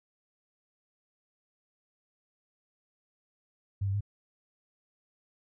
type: tone with pitch steps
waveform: sine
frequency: 99 / 97.8 / 102 Hz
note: G2 / G2 / G#2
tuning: +18 / -4 / -31 cents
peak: -27 dBFS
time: 3.81-4.008 s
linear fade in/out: 10 ms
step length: 66 ms
effects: none